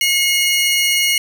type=tone pair together; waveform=sawtooth; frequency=2162 / 2888 Hz; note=C#7 / F#7; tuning=-44 / -43 cents; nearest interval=perfect fourth; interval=501 cents; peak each=-13 dBFS; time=0.01-1.18 s; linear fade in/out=2 ms; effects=7-bit